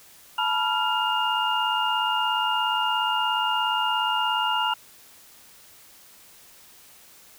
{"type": "tone cluster", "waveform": "sine", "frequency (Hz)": [873, 970, 1384, 2827], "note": ["A5", "B5", "F6", "F7"], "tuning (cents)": [-14, -31, -16, 20], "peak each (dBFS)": -27, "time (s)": [0.38, 4.74], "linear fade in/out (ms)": 5, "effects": ["white hiss -51 dBFS RMS until 7.38 s"]}